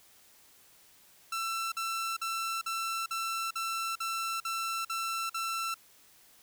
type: tone bursts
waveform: sawtooth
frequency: 1340 Hz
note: E6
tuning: 28 cents sharp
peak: -28 dBFS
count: 10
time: 1.32-5.743 s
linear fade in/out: 5 ms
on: 400 ms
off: 47 ms
effects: white hiss -60 dBFS RMS until 6.42 s